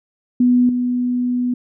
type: tone with level steps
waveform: sine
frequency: 246.9 Hz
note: B3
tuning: in tune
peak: -10 / -16 dBFS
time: 0.4-1.54 s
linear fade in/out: 5 ms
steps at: 0.69 s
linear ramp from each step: 2 ms
effects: none